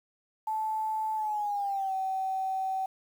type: tone with pitch glide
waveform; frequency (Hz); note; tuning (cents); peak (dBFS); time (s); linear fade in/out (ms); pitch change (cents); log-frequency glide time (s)
sine; 872 to 763.5; A5 to G5; -16 to -46; -28; 0.47-2.86; 5; -230; 1.15-1.93
effects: 9-bit